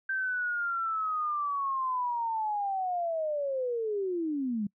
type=linear sweep; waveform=sine; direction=down; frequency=1568 to 196 Hz; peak=-28 dBFS; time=0.09-4.67 s; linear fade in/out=5 ms; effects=noise-tail reverb RT60 0.1 s tail -26 dB re dry